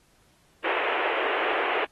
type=band-pass noise; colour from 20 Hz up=pink; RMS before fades=-27 dBFS; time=0.64-1.85 s; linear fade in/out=5 ms; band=360 to 2900 Hz; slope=48 dB/octave; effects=pink hiss -63 dBFS RMS until 1.91 s + AAC 32 kbps